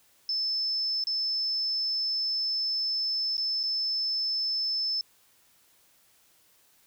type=tone with dropouts; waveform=sine; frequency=5260 Hz; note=E8; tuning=5 cents flat; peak=-26 dBFS; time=0.29-5.01 s; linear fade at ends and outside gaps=1 ms; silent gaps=1.039-1.07 / 3.369-3.379 / 3.631-3.636 s; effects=white hiss -63 dBFS RMS until 6.86 s